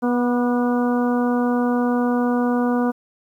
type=harmonic tone with a mistuned harmonic; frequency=244.1 Hz; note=B3; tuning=20 cents flat; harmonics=1 / 2 / 3 / 4 / 5 / 6; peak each=-18 / -24 / -28 / -30 / -32 / -34 dBFS; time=0.02-2.92 s; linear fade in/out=20 ms; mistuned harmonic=5; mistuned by=-23 cents; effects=9-bit